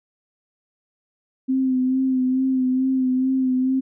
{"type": "tone with vibrato", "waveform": "sine", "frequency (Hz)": 259.5, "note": "C4", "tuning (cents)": -14, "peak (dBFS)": -17, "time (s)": [1.48, 3.81], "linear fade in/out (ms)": 20, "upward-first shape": "sine", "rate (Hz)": 2.3, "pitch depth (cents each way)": 30, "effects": []}